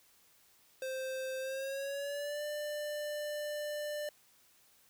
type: tone with pitch glide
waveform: square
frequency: 523.3 to 594.2 Hz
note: C5 to D5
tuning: 0 to +20 cents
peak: -37 dBFS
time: 0.82-4.09 s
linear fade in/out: 2 ms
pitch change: +220 cents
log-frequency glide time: 1.39-2.44 s
effects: white hiss -66 dBFS RMS until 4.89 s